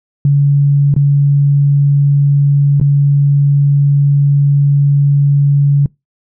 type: tone with dropouts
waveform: sine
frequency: 142 Hz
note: C#3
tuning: 42 cents sharp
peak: -6 dBFS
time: 0.25-5.86 s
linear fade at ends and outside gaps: 2 ms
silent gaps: 0.941-0.963 / 2.8-2.812 s
effects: noise-tail reverb RT60 0.2 s tail -25 dB re dry